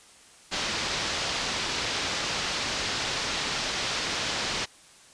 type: low-pass noise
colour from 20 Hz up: white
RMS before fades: -30 dBFS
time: 0.51-4.66 s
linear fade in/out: 20 ms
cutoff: 5500 Hz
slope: 24 dB/octave
effects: white hiss -53 dBFS RMS until 5.13 s + resampled to 22050 Hz